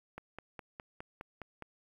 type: click train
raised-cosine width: 0.5 ms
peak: -28 dBFS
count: 8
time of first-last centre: 0.18-1.623 s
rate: 4.85 Hz
effects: 10-bit